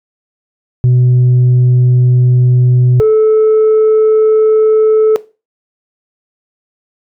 sine tone pair in turn, 124.8 / 435.3 Hz, B2 / A4, +19 / -19 cents, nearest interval octave + minor seventh, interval 2162 cents, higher second, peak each -3 dBFS, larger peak neither, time 0.84-3 / 3-5.16 s, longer neither, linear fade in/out 0 ms, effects noise-tail reverb RT60 0.3 s tail -19 dB re dry + tanh soft clip ceiling -4 dBFS

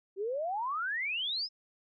sine exponential sweep, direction up, 372.3 to 5300 Hz, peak -31 dBFS, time 0.16-1.49 s, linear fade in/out 50 ms, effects none

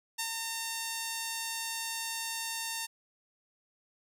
5% pulse tone with ADSR envelope, 910 Hz, A#5, 42 cents flat, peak -19 dBFS, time 0.18-2.87 s, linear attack 15 ms, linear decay 81 ms, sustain -3 dB, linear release 22 ms, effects none

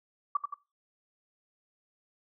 sine tone with echo, 1151 Hz, D6, 35 cents flat, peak -23 dBFS, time 0.35-0.37 s, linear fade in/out 5 ms, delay 86 ms, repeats 2, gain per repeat -5 dB, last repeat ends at 0.542 s, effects noise-tail reverb RT60 0.3 s tail -21 dB re dry

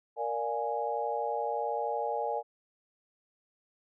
sine chord, Bb dominant seventh, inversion none, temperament equal, 466.2 / 587.3 / 698.5 / 830.6 Hz, Bb4 / D5 / F5 / Ab5, 0 / 0 / 0 / 0 cents, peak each -35 / -36 / -37 / -33 dBFS, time 0.16-2.43 s, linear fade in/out 50 ms, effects none

